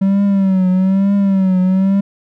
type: tone with vibrato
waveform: triangle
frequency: 192 Hz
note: G3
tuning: 36 cents flat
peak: -8 dBFS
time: 0.01-2.01 s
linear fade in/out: 10 ms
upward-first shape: triangle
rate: 1.1 Hz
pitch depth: 86 cents each way
effects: none